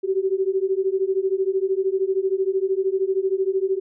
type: beating tone pair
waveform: sine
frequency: 376.7 / 389.7 Hz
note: F#4 / G4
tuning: +31 / -10 cents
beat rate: 13 Hz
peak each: -22 dBFS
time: 0.03-3.8 s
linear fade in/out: 20 ms
effects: none